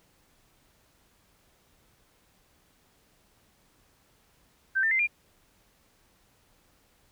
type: tone with pitch steps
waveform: sine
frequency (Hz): 1557 / 1798.9 / 2078 / 2401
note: G6 / A6 / C7 / D7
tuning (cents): -12 / +38 / -12 / +38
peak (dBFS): -22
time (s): 4.75-5.074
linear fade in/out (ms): 20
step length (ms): 81
effects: pink hiss -65 dBFS RMS until 7.11 s